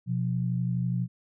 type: tone pair together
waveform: sine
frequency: 124.88 / 177 Hz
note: B2 / F3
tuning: +20 / +23 cents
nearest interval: tritone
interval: 603 cents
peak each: -27 / -29 dBFS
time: 0.06-1.08 s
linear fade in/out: 50 ms
effects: none